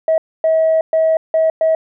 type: tone bursts at uneven times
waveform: sine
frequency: 642 Hz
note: E5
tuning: 46 cents flat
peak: -9 dBFS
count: 5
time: 0.08-0.18 / 0.44-0.81 / 0.93-1.17 / 1.34-1.5 / 1.61-1.75 s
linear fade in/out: 2 ms
effects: tanh soft clip ceiling -7 dBFS